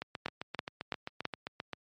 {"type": "two click trains", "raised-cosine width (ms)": 0.3, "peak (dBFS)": [-21, -16], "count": [14, 4], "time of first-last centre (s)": [[0.02, 1.733], [0.26, 1.253]], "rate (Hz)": [7.59, 3.02], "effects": ["high-pass 100 Hz 12 dB/octave", "MP3 48 kbps"]}